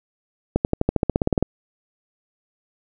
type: accelerating click train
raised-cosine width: 2 ms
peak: -4 dBFS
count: 14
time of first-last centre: 0.56-1.426 s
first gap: 89 ms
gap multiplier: 0.95
effects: none